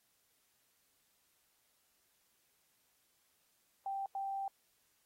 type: tone bursts at uneven times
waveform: sine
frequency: 784 Hz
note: G5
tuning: in tune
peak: -36 dBFS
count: 2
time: 3.86-4.06 / 4.15-4.48 s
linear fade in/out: 2 ms
effects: white hiss -75 dBFS RMS until 5.05 s + AAC 48 kbps